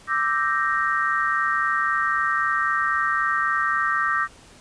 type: chord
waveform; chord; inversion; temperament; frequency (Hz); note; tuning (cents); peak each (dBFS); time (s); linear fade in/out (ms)
sine; E half-diminished seventh; third; equal; 1174.7 / 1318.5 / 1568 / 1864.7; D6 / E6 / G6 / Bb6; 0 / 0 / 0 / 0; -24 / -26 / -26 / -25; 0.07-4.28; 50
effects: pink hiss -49 dBFS RMS until 4.6 s + resampled to 22050 Hz